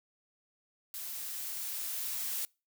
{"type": "noise with level ramp", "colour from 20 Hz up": "blue", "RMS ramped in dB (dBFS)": [-41, -35], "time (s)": [0.94, 2.45], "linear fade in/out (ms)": 0, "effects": ["noise-tail reverb RT60 0.3 s tail -26 dB re dry"]}